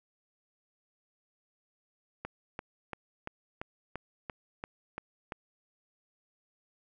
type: click train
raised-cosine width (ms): 0.5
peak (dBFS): -22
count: 10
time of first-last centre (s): 2.25-5.322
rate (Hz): 2.93
effects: none